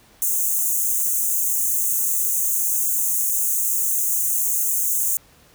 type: high-pass noise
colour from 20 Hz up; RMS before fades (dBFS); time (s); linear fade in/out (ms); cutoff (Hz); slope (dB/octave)
white; -21; 0.22-5.17; 0; 6200; 96
effects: pink hiss -53 dBFS RMS until 5.54 s